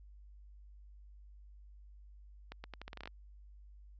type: accelerating click train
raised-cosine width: 0.3 ms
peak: -29 dBFS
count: 11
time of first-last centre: 2.52-3.075 s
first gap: 120 ms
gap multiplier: 0.81
effects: added 50 Hz sine -53 dBFS peak until 3.99 s + resampled to 16000 Hz